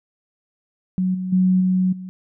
sine tone with level steps, 185 Hz, F#3, in tune, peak -17 / -23 / -13 / -15 / -30 dBFS, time 0.98-2.09 s, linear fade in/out 0 ms, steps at 1.14 / 1.32 / 1.6 / 1.92 s, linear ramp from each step 10 ms, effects none

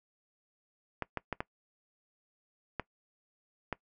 clicks, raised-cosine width 0.5 ms, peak -18 dBFS, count 6, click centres 1.023 / 1.173 / 1.327 / 1.405 / 2.797 / 3.727 s, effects noise-tail reverb RT60 0.1 s tail -21 dB re dry

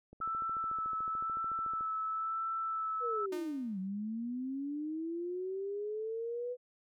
click train, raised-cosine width 2 ms, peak -39 dBFS, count 24, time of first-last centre 0.13-1.809 s, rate 13.7 Hz
sine tone with vibrato, 1317 Hz, E6, 2 cents flat, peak -33 dBFS, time 0.21-3.26 s, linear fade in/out 5 ms, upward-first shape sine, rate 0.98 Hz, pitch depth 17 cents each way
sine linear two-way sweep, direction down then up, 498.8 to 185 to 498.8 Hz, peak -35 dBFS, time 3-6.57 s, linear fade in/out 50 ms, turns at 3.79 s
sawtooth tone with exponential decay, 305 Hz, D#4, 34 cents flat, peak -35 dBFS, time 3.32-3.88 s, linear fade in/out 5 ms, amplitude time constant 120 ms
effects none

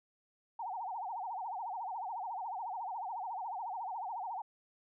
sine tone with vibrato, 830.6 Hz, G#5, in tune, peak -37 dBFS, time 0.59-4.42 s, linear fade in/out 5 ms, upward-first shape sine, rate 14 Hz, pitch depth 230 cents each way, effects none

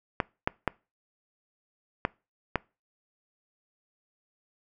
clicks, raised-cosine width 0.5 ms, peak -9 dBFS, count 5, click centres 0.202 / 0.475 / 0.677 / 2.051 / 2.557 s, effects noise-tail reverb RT60 0.3 s tail -24 dB re dry

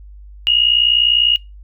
sine tone pair together, 2840 / 2900 Hz, F7 / F#7, +28 / -35 cents, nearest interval unison, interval 37 cents, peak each -14 dBFS, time 0.47-1.36 s, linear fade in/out 0 ms, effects noise-tail reverb RT60 0.2 s tail -20 dB re dry + added 50 Hz sine -35 dBFS peak until 1.63 s

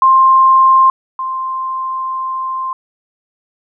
sine tone pair in turn, 1055 / 1047.7 Hz, C6 / C6, +14 / +2 cents, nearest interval unison, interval 12 cents, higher first, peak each -5 / -17 dBFS, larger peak first, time 0.02-0.9 / 1.19-2.73 s, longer second, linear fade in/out 2 ms, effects none

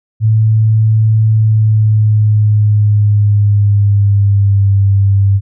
sine tone with pitch glide, 109.7 to 98.87 Hz, A2 to G2, -5 to +15 cents, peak -6 dBFS, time 0.2-5.41 s, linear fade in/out 50 ms, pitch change -180 cents, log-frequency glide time 1.31-4.75 s, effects none

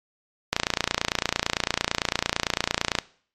click train, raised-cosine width 0.2 ms, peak -3 dBFS, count 72, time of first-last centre 0.53-2.987 s, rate 28.9 Hz, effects noise-tail reverb RT60 0.5 s tail -20 dB re dry + MP3 64 kbps

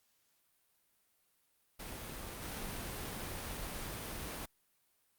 pink noise with level steps, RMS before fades -45 / -42 dBFS, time 1.79-4.46 s, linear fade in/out 10 ms, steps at 2.42 s, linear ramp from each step 5 ms, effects white hiss -75 dBFS RMS until 5.18 s + Opus 48 kbps

